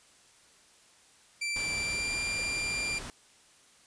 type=tone with pitch glide; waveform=sawtooth; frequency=2346 to 2379 Hz; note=D7 to D7; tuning=-2 to +22 cents; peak=-27 dBFS; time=1.41-2.99 s; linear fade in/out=10 ms; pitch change=+24 cents; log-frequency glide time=1.76-2.16 s
type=noise; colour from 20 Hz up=pink; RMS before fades=-41 dBFS; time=1.56-3.1 s; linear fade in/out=0 ms
effects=white hiss -60 dBFS RMS until 3.86 s + resampled to 22050 Hz